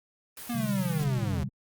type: noise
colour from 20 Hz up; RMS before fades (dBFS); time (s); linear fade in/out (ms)
white; -42; 0.37-1.04; 2
type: linear sweep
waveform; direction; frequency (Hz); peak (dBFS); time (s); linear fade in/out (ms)
square; down; 243.8 to 73.5; -30; 0.49-1.44; 10
type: chord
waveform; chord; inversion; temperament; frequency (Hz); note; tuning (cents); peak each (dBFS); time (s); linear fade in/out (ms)
sine; C suspended second; none; equal with one note detuned; 130.81 / 149.66 / 196; C3 / D3 / G3; 0 / +33 / 0; -32 / -36 / -34; 0.54-1.49; 10
effects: Opus 24 kbps